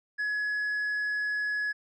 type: tone with tanh clipping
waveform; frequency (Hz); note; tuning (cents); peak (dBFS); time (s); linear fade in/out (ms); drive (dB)
triangle; 1689; G#6; +29; -28; 0.18-1.73; 20; 7
effects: none